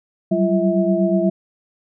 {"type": "tone cluster", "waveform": "sine", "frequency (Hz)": [186.7, 195, 341.7, 647], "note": ["F#3", "G3", "F4", "E5"], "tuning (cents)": [16, -9, -38, -32], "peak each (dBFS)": -20, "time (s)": [0.31, 1.3], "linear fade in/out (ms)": 10, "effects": []}